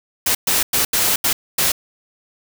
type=noise bursts at uneven times; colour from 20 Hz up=white; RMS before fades=-17 dBFS; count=6; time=0.26-0.35 / 0.47-0.63 / 0.73-0.85 / 0.93-1.16 / 1.24-1.33 / 1.58-1.72 s; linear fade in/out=5 ms; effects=none